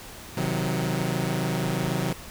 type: chord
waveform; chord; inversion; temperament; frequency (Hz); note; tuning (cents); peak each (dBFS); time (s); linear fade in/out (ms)
sawtooth; C diminished; none; equal with one note detuned; 130.81 / 158.56 / 185; C3 / Eb3 / Gb3; 0 / +33 / 0; -25; 0.37-2.13; 5
effects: pink hiss -42 dBFS RMS until 2.3 s